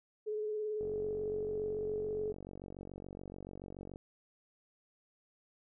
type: tone with vibrato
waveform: sine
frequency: 426.3 Hz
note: G#4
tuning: 45 cents sharp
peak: -34 dBFS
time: 0.26-2.33 s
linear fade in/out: 20 ms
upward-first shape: sine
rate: 18 Hz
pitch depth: 23 cents each way
type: click train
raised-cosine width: 2 ms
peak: -33 dBFS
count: 149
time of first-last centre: 0.81-3.959 s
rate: 47 Hz
effects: none